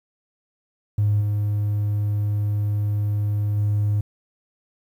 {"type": "tone with level steps", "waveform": "triangle", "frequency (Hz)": 103.83, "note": "G#2", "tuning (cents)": 0, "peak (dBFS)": [-13, -17, -15], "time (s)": [0.98, 4.01], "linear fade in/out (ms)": 5, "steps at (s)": [1.2, 3.56], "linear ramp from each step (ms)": 20, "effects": ["tanh soft clip ceiling -13 dBFS", "9-bit"]}